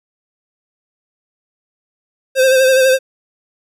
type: tone with vibrato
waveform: square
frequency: 523.3 Hz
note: C5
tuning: in tune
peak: -9 dBFS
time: 2.35-2.99 s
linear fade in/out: 50 ms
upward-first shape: sine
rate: 12 Hz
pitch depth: 36 cents each way
effects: resampled to 32000 Hz